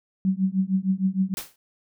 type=tone with tremolo; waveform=sine; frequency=190 Hz; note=F#3; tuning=46 cents sharp; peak=-16 dBFS; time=0.25-1.34 s; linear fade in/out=0 ms; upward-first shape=triangle; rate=6.5 Hz; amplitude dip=100%
type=noise with exponential decay; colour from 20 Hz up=white; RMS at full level=-28 dBFS; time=1.37-1.56 s; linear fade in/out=2 ms; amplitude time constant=41 ms
effects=none